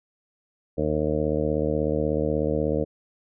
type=harmonic tone; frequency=76.4 Hz; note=D#2; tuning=31 cents flat; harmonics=1 / 2 / 3 / 4 / 5 / 6 / 7 / 8 / 9; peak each=-31 / -30 / -31 / -29 / -38 / -27 / -28 / -35 / -41 dBFS; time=0.77-2.85 s; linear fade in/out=20 ms; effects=none